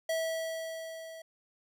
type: tone with level ramp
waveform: square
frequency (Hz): 650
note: E5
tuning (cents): -24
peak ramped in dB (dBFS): -29 to -45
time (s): 0.09-1.22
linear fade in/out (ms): 5
effects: none